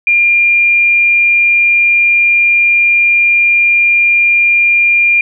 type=tone; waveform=sine; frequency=2400 Hz; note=D7; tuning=37 cents sharp; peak=-6 dBFS; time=0.07-5.21 s; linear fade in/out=2 ms; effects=none